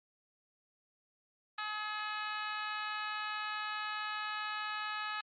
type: harmonic tone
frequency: 424.7 Hz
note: G#4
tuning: 39 cents sharp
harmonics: 2 / 3 / 4 / 5 / 6 / 7 / 8 / 9 / 10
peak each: -45 / -40 / -42 / -51 / -45 / -49 / -55 / -50 / -52 dBFS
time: 1.58-5.21 s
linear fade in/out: 5 ms
effects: Opus 32 kbps